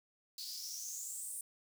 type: noise with high-pass filter sweep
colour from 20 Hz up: white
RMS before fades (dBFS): -44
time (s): 0.38-1.41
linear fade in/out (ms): 2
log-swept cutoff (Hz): 4400 to 9300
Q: 7.8
effects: none